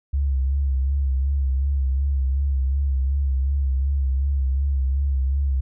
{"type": "tone with vibrato", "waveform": "sine", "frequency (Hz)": 67.9, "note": "C#2", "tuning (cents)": -35, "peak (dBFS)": -18, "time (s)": [0.13, 5.61], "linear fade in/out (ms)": 10, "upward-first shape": "sine", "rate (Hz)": 2.7, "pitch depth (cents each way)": 58, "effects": []}